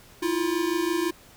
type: tone pair together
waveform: square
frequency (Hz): 323.2 / 349.1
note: E4 / F4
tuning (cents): -34 / -1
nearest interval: minor second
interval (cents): 133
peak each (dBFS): -28 / -26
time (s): 0.22-1.11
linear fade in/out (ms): 10
effects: pink hiss -52 dBFS RMS until 1.36 s